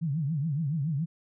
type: tone with vibrato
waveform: sine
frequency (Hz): 150.6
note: D3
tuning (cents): +44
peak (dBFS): -26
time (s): 0.01-1.06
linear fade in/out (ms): 20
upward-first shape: triangle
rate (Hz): 7.1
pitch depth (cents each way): 240
effects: none